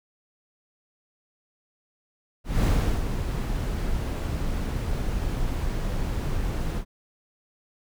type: noise with ADSR envelope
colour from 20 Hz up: brown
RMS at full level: -19 dBFS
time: 2.44-6.85 s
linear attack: 200 ms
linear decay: 380 ms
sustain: -8 dB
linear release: 79 ms
effects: none